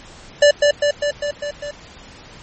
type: tone with echo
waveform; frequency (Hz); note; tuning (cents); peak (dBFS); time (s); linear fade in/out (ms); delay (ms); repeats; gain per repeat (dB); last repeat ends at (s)
square; 583; D5; -13; -8; 0.42-0.51; 5; 200; 6; -3; 1.71
effects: pink hiss -41 dBFS RMS until 2.42 s + MP3 32 kbps